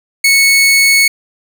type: tone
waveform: sawtooth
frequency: 2207 Hz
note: C#7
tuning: 8 cents flat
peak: -3 dBFS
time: 0.24-1.08 s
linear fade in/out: 5 ms
effects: none